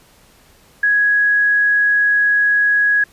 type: tone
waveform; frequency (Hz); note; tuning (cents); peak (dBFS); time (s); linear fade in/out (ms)
sine; 1666; G#6; +5; -11; 0.83-3.04; 5
effects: pink hiss -50 dBFS RMS until 3.12 s + resampled to 32000 Hz

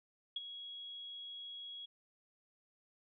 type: tone with ADSR envelope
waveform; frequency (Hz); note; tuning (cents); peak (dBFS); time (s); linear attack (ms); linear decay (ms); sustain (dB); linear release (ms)
sine; 3322; G#7; 0; -34; 0.36-1.86; 5; 25; -11; 10
effects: none

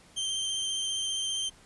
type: tone with vibrato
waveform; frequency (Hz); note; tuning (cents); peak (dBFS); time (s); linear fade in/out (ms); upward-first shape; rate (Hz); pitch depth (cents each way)
sawtooth; 3140; G7; +2; -26; 0.16-1.5; 20; sine; 15; 16
effects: pink hiss -57 dBFS RMS until 1.65 s + resampled to 24000 Hz

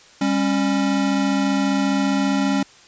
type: tone pair together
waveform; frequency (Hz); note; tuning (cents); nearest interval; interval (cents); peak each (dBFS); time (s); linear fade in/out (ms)
square; 199.2 / 274.1; G3 / C#4; +28 / -19; tritone; 553; -22 / -20; 0.21-2.63; 5
effects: white hiss -48 dBFS RMS until 2.87 s + resampled to 16000 Hz

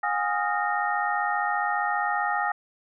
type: tone cluster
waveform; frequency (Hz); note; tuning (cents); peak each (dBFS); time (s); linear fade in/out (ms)
sine; 725 / 820 / 1247 / 1394 / 1847; F#5 / G#5 / D#6 / F6 / A#6; -35 / -22 / +3 / -4 / -16; -31 / -27 / -30 / -33 / -30; 0.03-2.52; 5
effects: none

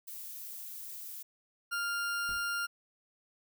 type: noise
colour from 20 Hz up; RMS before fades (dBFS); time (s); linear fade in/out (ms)
violet; -44; 0.07-1.23; 10
type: tone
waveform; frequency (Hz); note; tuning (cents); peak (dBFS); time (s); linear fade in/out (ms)
40% pulse; 1400; F6; +4; -31; 1.71-2.67; 20
type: noise with exponential decay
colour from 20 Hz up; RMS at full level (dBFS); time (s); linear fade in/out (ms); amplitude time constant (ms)
brown; -45; 2.29-2.57; 1; 59
effects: none

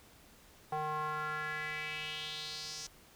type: tone with band-pass filter sweep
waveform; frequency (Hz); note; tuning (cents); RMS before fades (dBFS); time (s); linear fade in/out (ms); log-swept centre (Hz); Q
square; 153.3; D#3; -25; -39; 0.72-2.87; 5; 830 to 5900; 3.6
effects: pink hiss -60 dBFS RMS until 3.15 s

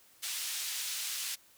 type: band-pass noise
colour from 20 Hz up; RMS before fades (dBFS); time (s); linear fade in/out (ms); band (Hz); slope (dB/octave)
pink; -37; 0.22-1.36; 20; 3200 to 14000; 12
effects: white hiss -62 dBFS RMS until 1.57 s

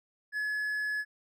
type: tone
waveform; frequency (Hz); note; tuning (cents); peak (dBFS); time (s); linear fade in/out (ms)
triangle; 1702; G#6; +42; -28; 0.32-1.05; 50
effects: none

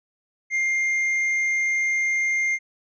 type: tone with tanh clipping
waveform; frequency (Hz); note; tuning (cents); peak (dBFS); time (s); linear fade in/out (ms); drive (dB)
sine; 2111; C7; +15; -21; 0.5-2.59; 50; 5
effects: resampled to 16000 Hz

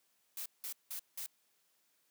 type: noise bursts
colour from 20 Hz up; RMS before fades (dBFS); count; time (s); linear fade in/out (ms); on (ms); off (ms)
blue; -42; 4; 0.37-1.262; 2; 88; 180
effects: white hiss -75 dBFS RMS until 2.1 s + high-pass 150 Hz 12 dB/octave

